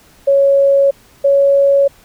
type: tone pair in turn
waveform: sine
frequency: 554.4 / 557.3 Hz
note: C#5 / C#5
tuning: 0 / +9 cents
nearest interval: unison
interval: 9 cents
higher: second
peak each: -7 dBFS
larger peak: neither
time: 0.27-0.91 / 1.24-1.88 s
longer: neither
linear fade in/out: 10 ms
effects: pink hiss -47 dBFS RMS until 2.04 s